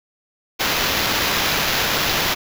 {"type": "noise with sample-and-hold", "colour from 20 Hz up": "blue", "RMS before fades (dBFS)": -20, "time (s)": [0.59, 2.35], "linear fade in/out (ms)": 20, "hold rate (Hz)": 8820, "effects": []}